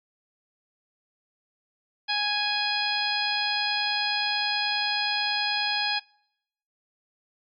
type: harmonic tone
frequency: 830.6 Hz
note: G#5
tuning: in tune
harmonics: 1 / 2 / 3 / 4 / 5 / 6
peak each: -31 / -31 / -31 / -31 / -31 / -31 dBFS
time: 2.08-6 s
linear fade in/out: 20 ms
effects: noise-tail reverb RT60 0.8 s tail -26 dB re dry + AAC 48 kbps